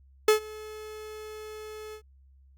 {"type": "tone with ADSR envelope", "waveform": "45% pulse", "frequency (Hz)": 430, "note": "A4", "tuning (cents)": -40, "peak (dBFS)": -15, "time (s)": [0.28, 2.02], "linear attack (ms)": 4, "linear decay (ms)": 110, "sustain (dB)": -24, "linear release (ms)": 82, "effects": ["added 67 Hz sine -54 dBFS peak until 2.57 s", "Opus 48 kbps"]}